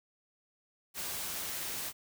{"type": "noise", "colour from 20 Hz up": "white", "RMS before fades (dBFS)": -38, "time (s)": [0.94, 1.93], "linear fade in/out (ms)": 50, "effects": []}